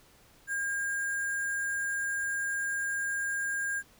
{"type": "tone with sample-and-hold", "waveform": "sine", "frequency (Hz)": 1615, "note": "G#6", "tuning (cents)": -49, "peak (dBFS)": -29, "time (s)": [0.47, 3.83], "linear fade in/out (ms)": 50, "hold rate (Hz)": 8820, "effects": ["pink hiss -60 dBFS RMS until 3.99 s"]}